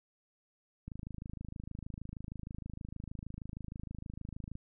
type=click train; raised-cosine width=5 ms; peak=-30 dBFS; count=98; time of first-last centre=0.88-4.554 s; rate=26.4 Hz; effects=none